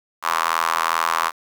sawtooth tone with high-pass filter, 82.41 Hz, E2, in tune, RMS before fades -21 dBFS, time 0.22-1.32 s, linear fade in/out 50 ms, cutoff 1100 Hz, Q 4.4, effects 7-bit

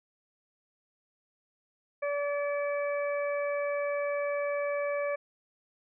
harmonic tone, 575 Hz, D5, 37 cents flat, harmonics 1 / 2 / 3 / 4, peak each -29 / -39 / -41 / -40 dBFS, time 2.02-5.16 s, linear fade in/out 10 ms, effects none

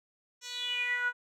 10% pulse tone with band-pass filter sweep, 490 Hz, B4, 14 cents flat, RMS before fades -33 dBFS, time 0.41-1.13 s, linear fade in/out 50 ms, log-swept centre 5400 to 1300 Hz, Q 7.5, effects none

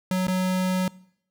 square tone with dropouts, 185 Hz, F#3, in tune, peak -22 dBFS, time 0.11-0.88 s, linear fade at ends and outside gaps 2 ms, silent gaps 0.27-0.281 s, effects noise-tail reverb RT60 0.7 s tail -22 dB re dry

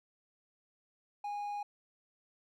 triangle tone, 822 Hz, G#5, 18 cents flat, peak -34 dBFS, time 1.24-1.63 s, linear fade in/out 5 ms, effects none

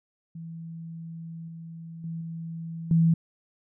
sine tone with level steps, 164.8 Hz, E3, in tune, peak -36 / -38 / -31 / -33 / -17 dBFS, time 0.35-3.14 s, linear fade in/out 5 ms, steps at 1.48 / 2.04 / 2.21 / 2.91 s, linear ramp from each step 2 ms, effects none

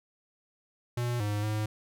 square tone with pitch steps, 120.9 / 104 / 107.1 Hz, B2 / G#2 / A2, -36 / +3 / -46 cents, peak -29 dBFS, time 0.97-1.66 s, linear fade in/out 5 ms, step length 230 ms, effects none

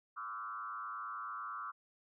sine tone with frequency modulation, 1244.5 Hz, D#6, in tune, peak -40 dBFS, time 0.16-1.72 s, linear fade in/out 20 ms, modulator 109 Hz, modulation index 1.5, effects none

